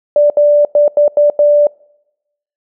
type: tone bursts at uneven times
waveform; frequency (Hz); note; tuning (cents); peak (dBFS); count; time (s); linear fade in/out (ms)
sine; 587.3; D5; 0; -5; 6; 0.16-0.3 / 0.37-0.65 / 0.75-0.88 / 0.97-1.08 / 1.17-1.3 / 1.39-1.67; 2
effects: noise-tail reverb RT60 0.9 s tail -26 dB re dry